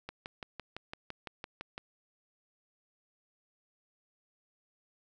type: click train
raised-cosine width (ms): 0.3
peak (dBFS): -24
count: 11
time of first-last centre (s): 0.09-1.779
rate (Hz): 5.92
effects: none